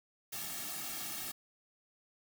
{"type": "noise with comb filter", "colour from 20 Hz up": "white", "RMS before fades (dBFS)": -41, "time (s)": [0.32, 1.32], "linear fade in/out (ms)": 10, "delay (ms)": 2, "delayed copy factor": -1, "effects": []}